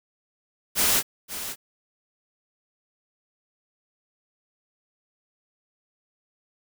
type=noise with echo; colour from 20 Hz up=white; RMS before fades=-21 dBFS; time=0.75-1.03 s; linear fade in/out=50 ms; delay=530 ms; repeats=1; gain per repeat=-12 dB; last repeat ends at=1.56 s; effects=none